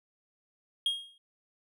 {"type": "tone with exponential decay", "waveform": "triangle", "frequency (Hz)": 3255, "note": "G#7", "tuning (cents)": -36, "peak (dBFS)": -22, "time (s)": [0.86, 1.18], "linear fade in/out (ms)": 2, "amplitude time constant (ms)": 69, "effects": []}